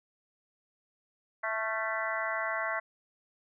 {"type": "harmonic tone with a mistuned harmonic", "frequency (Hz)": 220, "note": "A3", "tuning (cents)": 0, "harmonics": [3, 4, 5, 6, 7, 8, 9], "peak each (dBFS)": [-36, -41, -37, -39, -38, -40, -36], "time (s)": [1.43, 2.8], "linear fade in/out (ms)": 10, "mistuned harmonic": 6, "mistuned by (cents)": 61, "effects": []}